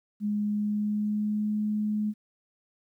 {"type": "tone with pitch glide", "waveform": "sine", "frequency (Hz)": [208.1, 211.5], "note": ["G#3", "G#3"], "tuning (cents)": [4, 32], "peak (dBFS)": -25, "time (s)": [0.2, 2.14], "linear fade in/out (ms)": 50, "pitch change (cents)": 28, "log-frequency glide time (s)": [0.43, 1.57], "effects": ["11-bit"]}